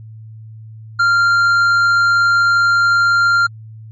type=tone with tanh clipping; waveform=triangle; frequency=1390 Hz; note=F6; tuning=9 cents flat; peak=-11 dBFS; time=0.99-3.47 s; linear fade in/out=10 ms; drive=11 dB; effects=added 110 Hz sine -32 dBFS peak until 3.91 s + MP3 32 kbps